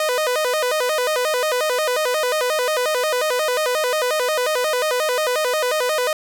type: tone with vibrato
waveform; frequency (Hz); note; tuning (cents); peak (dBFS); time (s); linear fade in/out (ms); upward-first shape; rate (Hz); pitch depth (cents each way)
sawtooth; 554.4; C#5; 0; -14; 0-6.13; 2; square; 5.6; 190
effects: none